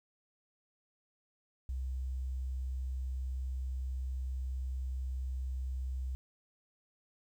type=tone; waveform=sine; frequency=64.6 Hz; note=C2; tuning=21 cents flat; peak=-34 dBFS; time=1.69-6.15 s; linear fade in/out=0 ms; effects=11-bit